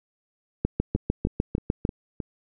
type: two click trains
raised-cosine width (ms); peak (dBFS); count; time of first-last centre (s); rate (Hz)
3; -18 / -9; 5 / 9; 0.96-2.202 / 0.65-1.851; 3.22 / 6.66
effects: none